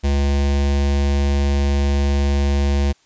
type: tone with notch filter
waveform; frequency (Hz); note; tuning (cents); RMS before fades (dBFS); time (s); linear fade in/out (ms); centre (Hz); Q
square; 70.3; C#2; +25; -17; 0.03-2.93; 20; 1300; 1.9
effects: white hiss -57 dBFS RMS until 3.05 s + resampled to 16000 Hz